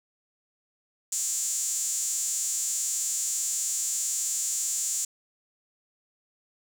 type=tone with high-pass filter; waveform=sawtooth; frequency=261.6 Hz; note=C4; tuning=in tune; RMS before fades=-29 dBFS; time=1.12-5.05 s; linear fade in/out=5 ms; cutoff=7200 Hz; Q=6.3; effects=none